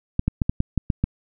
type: clicks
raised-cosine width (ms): 5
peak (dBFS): -7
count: 8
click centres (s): 0.194 / 0.28 / 0.418 / 0.495 / 0.604 / 0.777 / 0.902 / 1.04
effects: none